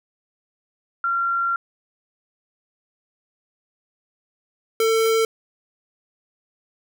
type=tone pair in turn; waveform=sine / square; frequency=1375 / 448.1 Hz; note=F6 / A4; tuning=-27 / +32 cents; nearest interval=octave + perfect fifth; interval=1941 cents; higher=first; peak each=-19 / -17 dBFS; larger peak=second; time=1.04-1.56 / 4.8-5.25 s; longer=first; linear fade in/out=2 ms; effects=none